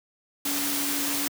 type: tone in noise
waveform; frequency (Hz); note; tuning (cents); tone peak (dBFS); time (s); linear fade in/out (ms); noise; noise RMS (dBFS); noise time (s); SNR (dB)
sine; 284.8; C#4; +47; -32; 0.45-1.28; 5; white; -28; 0.45-1.28; -7
effects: high-pass 150 Hz 12 dB/octave